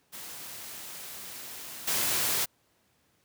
white noise with level steps, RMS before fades -42 / -28 dBFS, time 0.12-2.46 s, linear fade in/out 20 ms, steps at 1.87 s, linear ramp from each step 10 ms, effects pink hiss -69 dBFS RMS until 3.24 s + high-pass 80 Hz 12 dB/octave

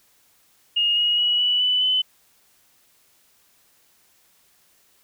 sine tone with pitch steps, 2853 / 2886 / 2920 / 2954 / 2988 / 3023 Hz, F7 / F#7 / F#7 / F#7 / F#7 / F#7, +36 / -44 / -24 / -3 / +16 / +36 cents, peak -17 dBFS, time 0.76-2.02 s, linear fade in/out 10 ms, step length 210 ms, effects white hiss -60 dBFS RMS until 5.03 s

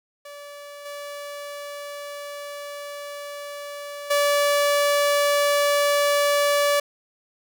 sawtooth tone with level steps, 577 Hz, D5, 31 cents flat, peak -34 / -29 / -14 dBFS, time 0.25-6.8 s, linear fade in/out 5 ms, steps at 0.85 / 4.1 s, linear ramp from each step 10 ms, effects none

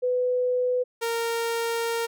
sine / sawtooth tone pair in turn, 498.9 / 462.6 Hz, B4 / A#4, +17 / -13 cents, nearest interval minor second, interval 130 cents, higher first, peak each -21 dBFS, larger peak neither, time 0.02-0.84 / 1.01-2.07 s, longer second, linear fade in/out 20 ms, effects none

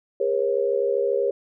sine tone cluster, 403.5 / 476.4 / 544 Hz, G#4 / A#4 / C#5, -50 / +38 / -33 cents, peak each -24 dBFS, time 0.2-1.31 s, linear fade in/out 5 ms, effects none

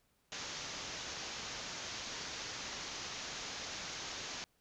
white low-pass noise, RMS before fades -44 dBFS, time 0.32-4.44 s, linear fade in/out 0 ms, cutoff 6800 Hz, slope 96 dB/octave, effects pink hiss -75 dBFS RMS until 4.6 s

